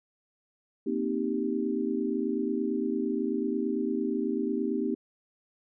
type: chord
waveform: sine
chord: C minor seventh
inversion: third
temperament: equal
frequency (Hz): 233.1 / 261.6 / 311.1 / 392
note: Bb3 / C4 / Eb4 / G4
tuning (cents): 0 / 0 / 0 / 0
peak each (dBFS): -32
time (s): 0.86-4.95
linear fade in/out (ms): 10
effects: none